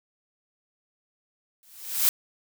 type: noise with exponential growth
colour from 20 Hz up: blue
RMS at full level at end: -18 dBFS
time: 1.63-2.09 s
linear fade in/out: 0 ms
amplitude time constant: 98 ms
effects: none